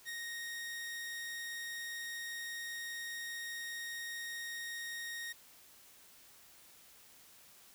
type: tone with ADSR envelope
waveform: sawtooth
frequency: 1865 Hz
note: A#6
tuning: in tune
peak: -35 dBFS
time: 0.05-5.33 s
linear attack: 41 ms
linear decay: 7 ms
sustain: -2 dB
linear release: 13 ms
effects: white hiss -60 dBFS RMS until 7.74 s